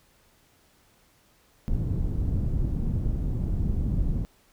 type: low-pass noise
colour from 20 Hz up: pink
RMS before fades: -26 dBFS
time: 1.68-4.25 s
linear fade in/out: 0 ms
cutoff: 170 Hz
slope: 12 dB/octave
effects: pink hiss -62 dBFS RMS until 4.52 s